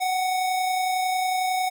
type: tone pair together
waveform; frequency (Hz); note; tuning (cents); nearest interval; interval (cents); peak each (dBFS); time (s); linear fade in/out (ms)
square; 742 / 773; F#5 / G5; +5 / -24; minor second; 71; -23 / -35; 0-1.7; 20
effects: none